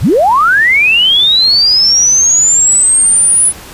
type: linear sweep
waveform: sine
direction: up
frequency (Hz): 34.65 to 10100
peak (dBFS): -5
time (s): 0-3.53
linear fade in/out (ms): 50
effects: pink hiss -31 dBFS RMS until 3.73 s + resampled to 32000 Hz